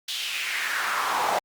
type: noise with high-pass filter sweep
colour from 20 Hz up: brown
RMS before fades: -27 dBFS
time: 0.08-1.39 s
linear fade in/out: 5 ms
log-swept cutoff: 3600 to 720 Hz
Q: 2.9
effects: Opus 48 kbps